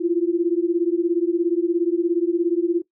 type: beating tone pair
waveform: sine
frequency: 335.4 / 352.4 Hz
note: E4 / F4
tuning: +30 / +16 cents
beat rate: 17 Hz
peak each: -20 dBFS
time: 0-2.82 s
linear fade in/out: 20 ms
effects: noise-tail reverb RT60 0.1 s tail -17 dB re dry